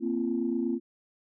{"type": "chord", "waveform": "sine", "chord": "Bb suspended second", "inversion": "none", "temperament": "equal with one note detuned", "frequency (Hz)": [233.1, 261.6, 341.1], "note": ["Bb3", "C4", "F4"], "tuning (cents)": [0, 0, -41], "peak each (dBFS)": -30, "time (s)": [0, 0.8], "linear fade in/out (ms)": 50, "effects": ["tanh soft clip ceiling -17 dBFS"]}